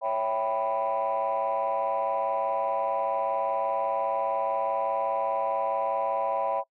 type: chord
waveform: sine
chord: C# half-diminished seventh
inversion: none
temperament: equal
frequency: 554.4 / 659.3 / 784 / 987.8 Hz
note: C#5 / E5 / G5 / B5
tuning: 0 / 0 / 0 / 0 cents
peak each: -29 dBFS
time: 0.01-6.64 s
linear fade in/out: 50 ms
effects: noise-tail reverb RT60 0.1 s tail -24 dB re dry + tanh soft clip ceiling -19 dBFS